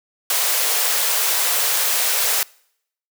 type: high-pass noise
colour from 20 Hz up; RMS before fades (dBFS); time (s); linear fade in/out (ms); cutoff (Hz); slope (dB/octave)
white; -19; 0.3-2.43; 2; 430; 48
effects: noise-tail reverb RT60 0.7 s tail -25 dB re dry